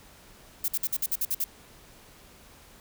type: noise bursts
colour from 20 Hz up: violet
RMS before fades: -27 dBFS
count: 9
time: 0.64-1.442 s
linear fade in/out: 5 ms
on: 42 ms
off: 53 ms
effects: pink hiss -53 dBFS RMS until 2.8 s